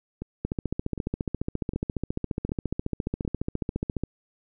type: two click trains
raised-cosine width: 3 ms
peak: -20 / -14 dBFS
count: 5 / 53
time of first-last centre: 0.22-3.25 / 0.45-4.036 s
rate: 1.32 / 14.5 Hz
effects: none